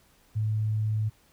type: tone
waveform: sine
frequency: 108 Hz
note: A2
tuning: 32 cents flat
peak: -24 dBFS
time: 0.35-1.1 s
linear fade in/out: 20 ms
effects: pink hiss -62 dBFS RMS until 1.32 s